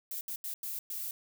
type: noise bursts at uneven times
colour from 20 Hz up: violet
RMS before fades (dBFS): -38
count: 5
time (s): 0.11-0.21 / 0.28-0.36 / 0.44-0.54 / 0.63-0.79 / 0.9-1.11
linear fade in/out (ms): 2
effects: none